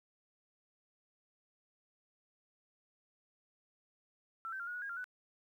sine tone with pitch steps, 1339 / 1549 / 1391 / 1446 / 1464 / 1629 / 1390 / 1491 Hz, E6 / G6 / F6 / F#6 / F#6 / G#6 / F6 / F#6, +27 / -21 / -7 / -40 / -19 / -34 / -9 / +13 cents, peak -39 dBFS, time 4.45-5.042 s, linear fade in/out 0 ms, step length 74 ms, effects 12-bit

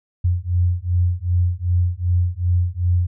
sine beating tone pair, 87.4 / 90 Hz, F2 / F#2, +2 / -47 cents, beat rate 2.6 Hz, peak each -19 dBFS, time 0.24-3.07 s, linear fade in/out 10 ms, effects none

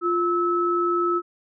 sine tone pair together, 349.3 / 1300.2 Hz, F4 / E6, 0 / -24 cents, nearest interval octave + major seventh, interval 2276 cents, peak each -22 dBFS, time 0.01-1.22 s, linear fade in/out 50 ms, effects none

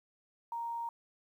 sine tone, 932.3 Hz, A#5, in tune, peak -35 dBFS, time 0.52-0.89 s, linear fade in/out 2 ms, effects 11-bit

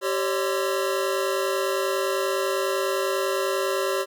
square tone cluster, 387.6 / 550 / 600 / 1034 / 1343 Hz, G4 / C#5 / D5 / C6 / E6, -20 / -14 / +37 / -21 / +32 cents, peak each -27 / -28 / -34 / -33 / -35 dBFS, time 0.01-4.06 s, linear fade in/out 50 ms, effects none

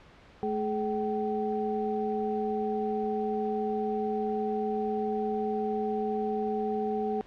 sine tone cluster, 215.5 / 423.8 / 766 Hz, A3 / G#4 / G5, -36 / +35 / -40 cents, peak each -33 / -30 / -33 dBFS, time 0.43-7.21 s, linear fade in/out 0 ms, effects pink hiss -54 dBFS RMS until 7.26 s + low-pass 3000 Hz 12 dB/octave

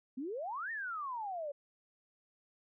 sine exponential two-way sweep, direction up then down, 243.3 to 1871 to 554 Hz, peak -37 dBFS, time 0.17-1.52 s, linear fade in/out 10 ms, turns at 0.71 s, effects none

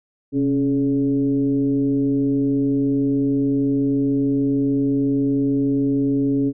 sine tone with frequency modulation, 277.2 Hz, C#4, in tune, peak -16 dBFS, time 0.32-6.53 s, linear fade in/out 50 ms, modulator 147 Hz, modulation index 0.66, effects none

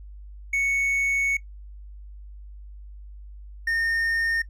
triangle tone pair in turn, 2217 / 1829.9 Hz, C#7 / A#6, 0 / -33 cents, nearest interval minor third, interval 333 cents, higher first, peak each -19 / -20 dBFS, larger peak first, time 0.53-1.37 / 3.67-4.42 s, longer first, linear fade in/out 5 ms, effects noise-tail reverb RT60 0.1 s tail -19 dB re dry + added 50 Hz sine -39 dBFS peak until 4.49 s

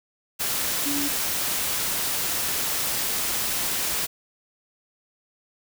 sine tone in noise, 286.4 Hz, D4, 43 cents flat, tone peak -27 dBFS, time 0.85-1.09 s, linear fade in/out 20 ms, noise white, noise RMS -26 dBFS, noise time 0.39-4.07 s, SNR -4 dB, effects none

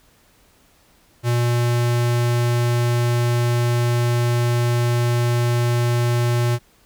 square tone, 120 Hz, B2, 49 cents flat, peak -17 dBFS, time 1.23-6.59 s, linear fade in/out 50 ms, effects pink hiss -56 dBFS RMS until 6.85 s

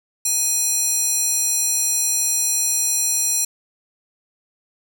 square tone with high-pass filter, 830.6 Hz, G#5, in tune, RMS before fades -20 dBFS, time 0.25-3.45 s, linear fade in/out 5 ms, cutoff 6900 Hz, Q 2.9, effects none

